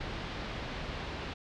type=low-pass noise; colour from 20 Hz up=pink; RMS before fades=-39 dBFS; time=0-1.34 s; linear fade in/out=10 ms; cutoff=4200 Hz; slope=24 dB/octave; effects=none